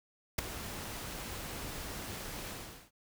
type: noise with ADSR envelope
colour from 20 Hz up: pink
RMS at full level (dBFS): -28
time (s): 0.38-2.91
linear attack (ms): 9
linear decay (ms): 6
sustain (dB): -14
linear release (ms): 430
effects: none